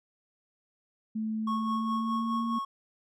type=tone with pitch glide; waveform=sine; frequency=218.7 to 230.8 Hz; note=A3 to A#3; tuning=-10 to -17 cents; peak=-29 dBFS; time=1.15-2.59 s; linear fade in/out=10 ms; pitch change=+93 cents; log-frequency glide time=1.4-2.46 s
type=tone with tremolo; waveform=triangle; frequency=1100 Hz; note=C#6; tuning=14 cents flat; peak=-27 dBFS; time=1.47-2.65 s; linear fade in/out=5 ms; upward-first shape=sine; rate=4.8 Hz; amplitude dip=50%
effects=none